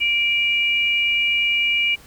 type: tone pair together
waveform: sine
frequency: 2349 / 2880 Hz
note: D7 / F#7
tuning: 0 / -47 cents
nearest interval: major third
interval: 353 cents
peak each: -18 / -21 dBFS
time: 0-1.96 s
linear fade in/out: 20 ms
effects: pink hiss -47 dBFS RMS until 2.06 s